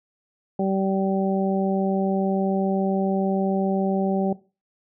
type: harmonic tone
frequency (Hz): 193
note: G3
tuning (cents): -27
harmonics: 1 / 2 / 3 / 4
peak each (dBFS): -23 / -26 / -28 / -29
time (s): 0.59-4.33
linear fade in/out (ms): 5
effects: noise-tail reverb RT60 0.3 s tail -17 dB re dry